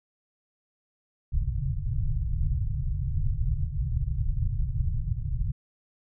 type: low-pass noise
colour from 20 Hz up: pink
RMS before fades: -27 dBFS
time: 1.32-5.52 s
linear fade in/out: 10 ms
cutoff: 150 Hz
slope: 96 dB/octave
effects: none